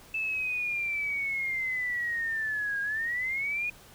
sine linear two-way sweep, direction down then up, 2637 to 1619 to 2473 Hz, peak -28 dBFS, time 0.14-3.7 s, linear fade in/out 5 ms, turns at 2.81 s, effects added 116 Hz sine -63 dBFS peak until 3.94 s + pink hiss -53 dBFS RMS until 3.94 s

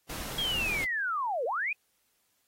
pink noise, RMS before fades -38 dBFS, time 0.09-0.85 s, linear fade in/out 10 ms
sine linear two-way sweep, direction down then up, 3325 to 440 to 2535 Hz, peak -28 dBFS, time 0.38-1.73 s, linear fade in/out 5 ms, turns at 1.45 s
effects white hiss -73 dBFS RMS until 2.47 s + AAC 48 kbps

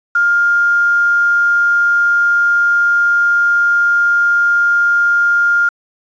sine tone with quantisation, 1406 Hz, F6, 11 cents sharp, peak -9 dBFS, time 0.15-5.69 s, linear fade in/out 5 ms, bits 6, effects resampled to 16000 Hz

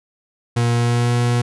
40% pulse tone with pitch glide, 118.7 to 120.64 Hz, A#2 to B2, +32 to -40 cents, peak -14 dBFS, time 0.56-1.42 s, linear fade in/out 10 ms, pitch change +28 cents, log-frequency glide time 0.74-1.14 s, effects resampled to 24000 Hz

